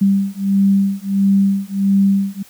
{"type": "beating tone pair", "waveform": "sine", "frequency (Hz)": [196, 197.5], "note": ["G3", "G3"], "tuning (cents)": [0, 13], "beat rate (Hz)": 1.5, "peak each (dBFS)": -15, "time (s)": [0.01, 2.43], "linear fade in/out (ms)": 10, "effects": ["white hiss -46 dBFS RMS until 2.49 s"]}